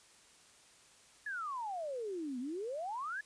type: exponential two-way sweep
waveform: sine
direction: down then up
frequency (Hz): 1740 to 238.8 to 1740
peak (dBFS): -37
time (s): 1.26-3.21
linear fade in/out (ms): 5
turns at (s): 2.39
effects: white hiss -62 dBFS RMS until 3.25 s + resampled to 22050 Hz